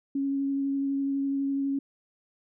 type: tone with vibrato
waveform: sine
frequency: 275.9 Hz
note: C#4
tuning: 8 cents flat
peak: -25 dBFS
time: 0.15-1.79 s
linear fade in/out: 5 ms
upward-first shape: triangle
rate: 12 Hz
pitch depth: 13 cents each way
effects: none